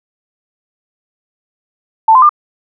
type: tone with pitch steps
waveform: sine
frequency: 887 / 1030.7 / 1197.8 Hz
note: A5 / C6 / D6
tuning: +14 / -26 / +34 cents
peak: -3 dBFS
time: 2.08-2.293 s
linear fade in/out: 5 ms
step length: 71 ms
effects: none